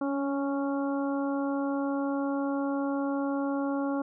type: harmonic tone with a mistuned harmonic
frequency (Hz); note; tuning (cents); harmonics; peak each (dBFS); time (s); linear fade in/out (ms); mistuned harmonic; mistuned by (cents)
277.2; C#4; 0; 1 / 2 / 3 / 4 / 5; -28 / -34 / -38 / -40 / -42; 0.01-4.02; 5; 1; +17
effects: none